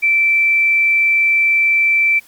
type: tone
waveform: sine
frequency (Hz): 2333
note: D7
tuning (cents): -12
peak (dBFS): -10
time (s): 0.02-2.2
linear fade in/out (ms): 20
effects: white hiss -47 dBFS RMS until 2.27 s + MP3 96 kbps